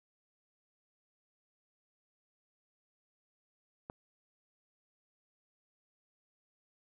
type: click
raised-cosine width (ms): 1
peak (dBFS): -28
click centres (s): 3.899
effects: none